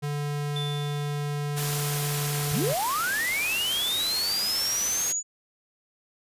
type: tone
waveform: square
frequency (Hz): 145.8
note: D3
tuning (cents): -12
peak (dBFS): -28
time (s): 0.02-2.74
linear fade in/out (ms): 20
type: tone with exponential decay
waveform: triangle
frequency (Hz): 3520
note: A7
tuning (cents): 0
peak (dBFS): -29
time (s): 0.56-1.71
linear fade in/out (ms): 2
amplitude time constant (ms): 250
type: noise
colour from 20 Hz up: white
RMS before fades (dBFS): -31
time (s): 1.56-5.13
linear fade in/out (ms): 20
type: linear sweep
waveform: sine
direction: up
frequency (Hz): 37.62 to 6960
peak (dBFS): -25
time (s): 2.5-5.23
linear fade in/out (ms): 50
effects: resampled to 32000 Hz